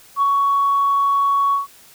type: tone with ADSR envelope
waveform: sine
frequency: 1117 Hz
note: C#6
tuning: 13 cents sharp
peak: -11 dBFS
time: 0.16-1.67 s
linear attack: 59 ms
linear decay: 23 ms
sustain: -2 dB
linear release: 140 ms
effects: tanh soft clip ceiling -9 dBFS + white hiss -47 dBFS RMS until 1.94 s